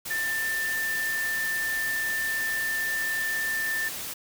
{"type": "tone in noise", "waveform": "sine", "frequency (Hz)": 1782, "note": "A6", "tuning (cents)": 22, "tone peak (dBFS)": -26, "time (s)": [0.1, 3.89], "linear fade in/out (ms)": 10, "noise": "white", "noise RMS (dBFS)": -35, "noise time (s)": [0.05, 4.14], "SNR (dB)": 6, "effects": []}